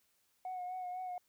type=tone with vibrato; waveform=sine; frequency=731 Hz; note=F#5; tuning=21 cents flat; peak=-37 dBFS; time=0.45-1.18 s; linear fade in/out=2 ms; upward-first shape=sine; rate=4 Hz; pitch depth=31 cents each way; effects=tanh soft clip ceiling -36 dBFS + white hiss -75 dBFS RMS until 1.28 s